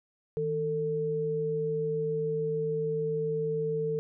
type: tone pair together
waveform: sine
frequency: 157.9 / 446.6 Hz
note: D#3 / A4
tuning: +26 / +26 cents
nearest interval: octave + tritone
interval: 1800 cents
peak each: -34 / -28 dBFS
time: 0.37-3.99 s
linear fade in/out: 0 ms
effects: none